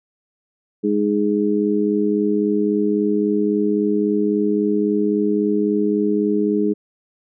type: harmonic tone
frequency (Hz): 103.7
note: G#2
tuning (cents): -2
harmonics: 2 / 3 / 4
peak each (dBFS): -20 / -20 / -20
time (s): 0.83-6.74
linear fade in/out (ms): 20
effects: none